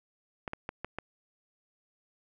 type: clicks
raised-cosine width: 0.5 ms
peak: -20 dBFS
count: 5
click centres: 0.478 / 0.534 / 0.691 / 0.846 / 0.986 s
effects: none